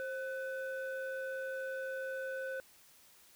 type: tone pair together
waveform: sine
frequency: 529 / 1501.4 Hz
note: C5 / F#6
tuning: +19 / +25 cents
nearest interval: octave + tritone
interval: 1806 cents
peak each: -37 / -40 dBFS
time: 0-2.6 s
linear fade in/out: 0 ms
effects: tanh soft clip ceiling -33 dBFS + white hiss -62 dBFS RMS until 3.35 s